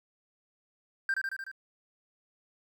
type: tone with echo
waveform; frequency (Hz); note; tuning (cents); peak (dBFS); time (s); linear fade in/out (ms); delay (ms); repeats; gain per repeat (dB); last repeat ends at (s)
triangle; 1575; G6; +8; -23; 1.09-1.14; 2; 75; 5; -3; 1.515
effects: tanh soft clip ceiling -21 dBFS + 10-bit